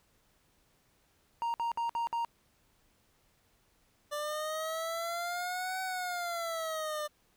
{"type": "tone bursts", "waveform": "triangle", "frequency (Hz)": 932.3, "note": "A#5", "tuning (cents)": 0, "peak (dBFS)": -28, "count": 5, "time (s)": [1.42, 2.248], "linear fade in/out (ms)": 0, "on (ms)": 120, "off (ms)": 57}
{"type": "exponential two-way sweep", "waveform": "25% pulse", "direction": "up then down", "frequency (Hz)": [587.3, 756, 595], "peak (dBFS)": -30, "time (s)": [4.11, 7.08], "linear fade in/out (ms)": 20, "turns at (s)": 5.81}
{"effects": ["pink hiss -70 dBFS RMS until 7.36 s"]}